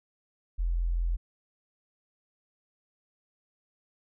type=tone; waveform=sine; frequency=42.74 Hz; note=F1; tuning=37 cents flat; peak=-25 dBFS; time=0.58-1.17 s; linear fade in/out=20 ms; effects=none